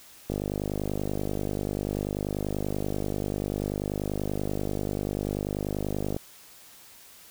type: click train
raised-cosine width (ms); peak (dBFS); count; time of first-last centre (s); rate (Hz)
2; -16; 296; 0.3-6.165; 50.3
effects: white hiss -51 dBFS RMS until 7.3 s